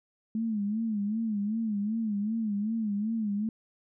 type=tone with vibrato; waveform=sine; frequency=214.4 Hz; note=A3; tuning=45 cents flat; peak=-27 dBFS; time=0.35-3.49 s; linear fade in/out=2 ms; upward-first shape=sine; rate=2.6 Hz; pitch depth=110 cents each way; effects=none